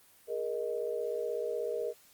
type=chord; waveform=sine; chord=Ab suspended second; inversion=none; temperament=equal with one note detuned; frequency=415.3 / 471.6 / 622.3 Hz; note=Ab4 / Bb4 / Eb5; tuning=0 / +20 / 0 cents; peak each=-37 / -34 / -38 dBFS; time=0.27-1.94 s; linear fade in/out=50 ms; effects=white hiss -61 dBFS RMS until 2.13 s + Opus 24 kbps